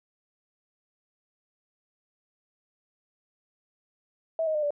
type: tone with pitch steps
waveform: sine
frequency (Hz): 650 / 626.8 / 604.4 / 582.8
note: E5 / D#5 / D5 / D5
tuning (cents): -24 / +13 / +50 / -13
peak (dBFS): -24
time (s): 4.39-4.706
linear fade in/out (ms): 2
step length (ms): 79
effects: none